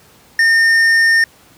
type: tone with tanh clipping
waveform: sine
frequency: 1821 Hz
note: A#6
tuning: 41 cents flat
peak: -10 dBFS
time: 0.39-1.24 s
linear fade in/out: 2 ms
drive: 9 dB
effects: pink hiss -47 dBFS RMS until 1.57 s + high-pass 80 Hz 12 dB/octave